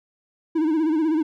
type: tone with vibrato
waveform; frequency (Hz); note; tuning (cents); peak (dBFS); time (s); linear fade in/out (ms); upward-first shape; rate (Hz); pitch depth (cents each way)
triangle; 315.6; D#4; +25; -16; 0.55-1.23; 10; sine; 16; 83
effects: none